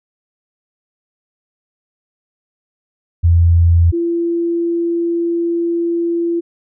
sine tone pair in turn, 84.9 / 339.6 Hz, F2 / F4, -48 / -48 cents, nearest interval 2 octaves, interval 2400 cents, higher second, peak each -7 / -14 dBFS, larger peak first, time 3.23-3.92 / 3.92-6.41 s, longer second, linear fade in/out 20 ms, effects none

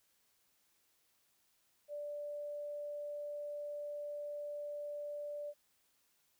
sine tone, 586 Hz, D5, 4 cents flat, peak -40 dBFS, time 1.88-5.54 s, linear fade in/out 50 ms, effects white hiss -75 dBFS RMS until 6.39 s

